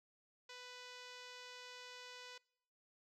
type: tone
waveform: 5% pulse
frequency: 496.5 Hz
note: B4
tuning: 9 cents sharp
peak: -39 dBFS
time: 0.49-2.38 s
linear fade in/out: 5 ms
effects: noise-tail reverb RT60 0.7 s tail -24 dB re dry + low-pass 6000 Hz 12 dB/octave